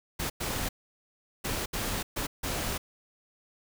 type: noise bursts at uneven times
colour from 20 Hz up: pink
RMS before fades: -32 dBFS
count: 6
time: 0.19-0.3 / 0.4-0.69 / 1.44-1.66 / 1.73-2.03 / 2.16-2.27 / 2.43-2.78 s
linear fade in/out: 10 ms
effects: none